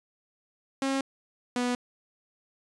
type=tone pair in turn; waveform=sawtooth; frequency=270.5 / 245.9 Hz; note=C#4 / B3; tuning=-42 / -7 cents; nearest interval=major second; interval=165 cents; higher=first; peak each=-22 dBFS; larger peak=neither; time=0.82-1.01 / 1.56-1.75 s; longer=neither; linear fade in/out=2 ms; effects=resampled to 22050 Hz